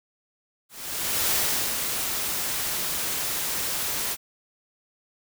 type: noise with ADSR envelope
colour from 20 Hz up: white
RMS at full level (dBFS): -23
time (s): 0.69-4.17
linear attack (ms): 630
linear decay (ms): 430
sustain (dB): -5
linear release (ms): 47
effects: none